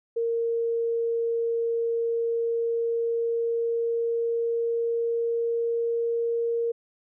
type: tone with pitch glide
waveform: sine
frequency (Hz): 462.8 to 465.7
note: A#4 to A#4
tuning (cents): -13 to -2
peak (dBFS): -23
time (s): 0.16-6.72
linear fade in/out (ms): 10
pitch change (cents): +11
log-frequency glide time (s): 1.88-6.37
effects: none